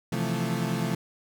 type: chord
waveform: 35% pulse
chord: F major seventh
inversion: second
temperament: equal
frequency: 130.81 / 164.81 / 174.61 / 220 Hz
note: C3 / E3 / F3 / A3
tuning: 0 / 0 / 0 / 0 cents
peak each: -30 dBFS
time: 0.12-0.95 s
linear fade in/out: 5 ms
effects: none